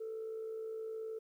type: tone with amplitude modulation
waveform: sine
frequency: 443.2 Hz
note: A4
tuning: 13 cents sharp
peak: -36 dBFS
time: 0-1.19 s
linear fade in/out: 10 ms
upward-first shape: sine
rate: 59.4 Hz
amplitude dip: 45%
effects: tanh soft clip ceiling -35 dBFS + 12-bit